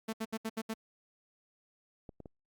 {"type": "tone bursts", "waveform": "sawtooth", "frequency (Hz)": 222.2, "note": "A3", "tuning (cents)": 17, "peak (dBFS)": -30, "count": 6, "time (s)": [0.08, 0.74], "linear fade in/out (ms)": 10, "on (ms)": 50, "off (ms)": 72}
{"type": "clicks", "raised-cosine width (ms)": 2, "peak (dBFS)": -33, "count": 3, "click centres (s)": [2.092, 2.203, 2.258]}
{"effects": ["Opus 48 kbps"]}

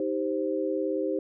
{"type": "chord", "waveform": "sine", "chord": "C minor", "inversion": "first", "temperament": "just", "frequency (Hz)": [314, 392.4, 523.3], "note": ["Eb4", "G4", "C5"], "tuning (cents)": [16, 2, 0], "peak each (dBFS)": -30, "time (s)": [0, 1.19], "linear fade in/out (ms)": 2, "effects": []}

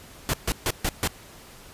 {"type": "noise bursts", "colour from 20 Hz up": "pink", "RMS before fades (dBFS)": -24, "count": 5, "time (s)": [0.29, 1.075], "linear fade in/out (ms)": 0, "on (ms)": 45, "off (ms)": 140, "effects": ["pink hiss -47 dBFS RMS until 1.73 s", "resampled to 32000 Hz"]}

